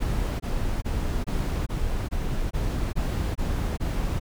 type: noise bursts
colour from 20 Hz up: brown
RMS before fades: -26 dBFS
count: 10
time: 0-4.198 s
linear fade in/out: 20 ms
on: 400 ms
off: 22 ms
effects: none